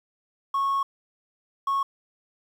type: tone bursts at uneven times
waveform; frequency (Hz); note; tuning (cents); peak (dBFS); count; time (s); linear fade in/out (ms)
triangle; 1100; C#6; -14; -19; 2; 0.54-0.83 / 1.67-1.83; 5
effects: tanh soft clip ceiling -17 dBFS + 9-bit